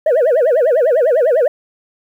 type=tone with vibrato; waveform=sine; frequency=554.4 Hz; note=C#5; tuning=in tune; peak=-7 dBFS; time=0.06-1.48 s; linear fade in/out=5 ms; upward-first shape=sine; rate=10 Hz; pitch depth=280 cents each way; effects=tanh soft clip ceiling -8 dBFS + 8-bit